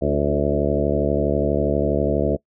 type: harmonic tone with a mistuned harmonic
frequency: 72.3 Hz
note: D2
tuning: 27 cents flat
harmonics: 1 / 2 / 3 / 4 / 5 / 6 / 7 / 8 / 9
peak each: -26 / -26 / -26 / -26 / -26 / -26 / -26 / -26 / -26 dBFS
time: 0.01-2.37 s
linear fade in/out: 20 ms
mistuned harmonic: 5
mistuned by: -22 cents
effects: noise-tail reverb RT60 0.1 s tail -22 dB re dry